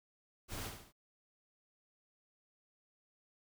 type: noise with echo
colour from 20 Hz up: pink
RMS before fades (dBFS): -43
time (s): 0.48-0.72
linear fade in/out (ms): 50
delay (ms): 69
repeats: 3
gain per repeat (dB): -6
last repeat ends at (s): 0.927
effects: none

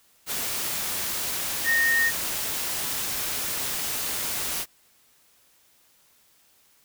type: tone in noise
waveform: sine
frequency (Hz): 1846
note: A#6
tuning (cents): -17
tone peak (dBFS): -19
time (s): 1.64-2.12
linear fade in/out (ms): 50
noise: white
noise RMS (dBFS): -29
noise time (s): 0.26-4.66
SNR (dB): +7
effects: white hiss -61 dBFS RMS until 6.84 s

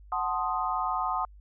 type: chord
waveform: sine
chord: F# diminished seventh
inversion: none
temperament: equal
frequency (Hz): 740 / 880 / 1046.5 / 1244.5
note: F#5 / A5 / C6 / Eb6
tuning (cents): 0 / 0 / 0 / 0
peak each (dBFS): -32 / -33 / -32 / -31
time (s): 0.12-1.25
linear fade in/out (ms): 2
effects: added 50 Hz sine -48 dBFS peak until 1.4 s

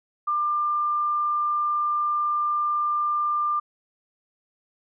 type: tone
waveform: sine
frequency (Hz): 1194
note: D6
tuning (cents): +28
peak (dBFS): -21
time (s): 0.27-3.6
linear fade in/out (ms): 10
effects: none

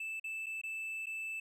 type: tone with dropouts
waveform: triangle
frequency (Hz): 2637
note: E7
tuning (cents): 0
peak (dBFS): -36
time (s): 0-1.4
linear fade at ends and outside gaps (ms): 5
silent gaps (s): 0.198-0.241 / 0.461-0.465 / 0.615-0.635 / 1.059-1.067
effects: none

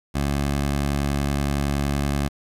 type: tone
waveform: 15% pulse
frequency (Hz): 70.7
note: C#2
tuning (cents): +35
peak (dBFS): -15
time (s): 0.14-2.29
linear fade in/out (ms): 20
effects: resampled to 32000 Hz + 8-bit

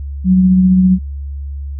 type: tone with tremolo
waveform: sine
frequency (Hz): 185.5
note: F#3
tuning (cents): +5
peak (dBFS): -5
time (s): 0.24-0.99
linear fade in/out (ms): 50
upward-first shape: triangle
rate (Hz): 15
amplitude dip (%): 30
effects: added 70 Hz sine -21 dBFS peak until 1.79 s

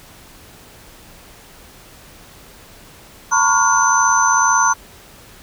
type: tone cluster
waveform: sine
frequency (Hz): 910 / 992 / 1108 / 1425 / 6120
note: A#5 / B5 / C#6 / F6 / G8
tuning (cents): -42 / +7 / -1 / +34 / -42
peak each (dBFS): -18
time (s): 3.31-4.74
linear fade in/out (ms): 20
effects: pink hiss -43 dBFS RMS until 5.42 s

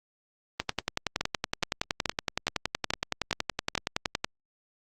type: two click trains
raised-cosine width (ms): 0.2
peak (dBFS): -9 / -9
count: 7 / 40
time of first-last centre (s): 1.21-3.752 / 0.6-4.245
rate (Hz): 2.36 / 10.7
effects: Opus 32 kbps

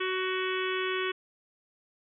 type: harmonic tone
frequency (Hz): 373.3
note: F#4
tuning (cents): +15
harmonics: 1 / 3 / 4 / 5 / 6 / 7 / 8 / 9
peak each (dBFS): -31 / -36 / -37 / -38 / -39 / -39 / -40 / -41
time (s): 0-1.12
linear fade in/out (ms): 10
effects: none

